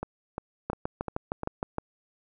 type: two click trains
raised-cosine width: 1 ms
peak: -18 / -15 dBFS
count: 5 / 8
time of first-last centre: 0.03-1.434 / 0.7-1.784 s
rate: 2.85 / 6.46 Hz
effects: none